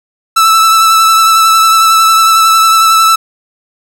45% pulse tone with vibrato, 1318.5 Hz, E6, in tune, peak -4 dBFS, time 0.36-3.16 s, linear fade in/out 10 ms, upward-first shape triangle, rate 11 Hz, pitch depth 22 cents each way, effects none

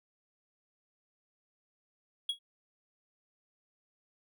triangle tone with exponential decay, 3322 Hz, G#7, in tune, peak -25 dBFS, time 2.29-2.39 s, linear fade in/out 5 ms, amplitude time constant 21 ms, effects none

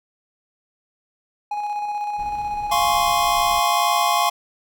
triangle tone with tremolo, 830.6 Hz, G#5, in tune, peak -20 dBFS, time 1.51-3 s, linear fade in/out 5 ms, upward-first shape square, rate 16 Hz, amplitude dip 30%
brown noise, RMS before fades -39 dBFS, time 2.18-3.6 s, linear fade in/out 10 ms
square chord, Db major seventh, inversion first, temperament equal, 698.5 / 830.6 / 1046.5 / 1108.7 Hz, F5 / Ab5 / C6 / Db6, 0 / 0 / 0 / 0 cents, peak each -23 dBFS, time 2.71-4.3 s, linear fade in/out 10 ms
effects none

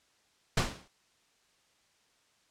pink noise with exponential decay, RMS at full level -24 dBFS, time 0.57-0.88 s, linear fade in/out 5 ms, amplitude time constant 67 ms, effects white hiss -69 dBFS RMS until 2.5 s + low-pass 7000 Hz 12 dB/octave

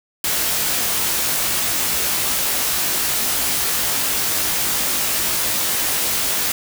white noise with comb filter, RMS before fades -20 dBFS, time 0.24-6.52 s, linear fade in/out 2 ms, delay 19 ms, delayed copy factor +0.7, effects none

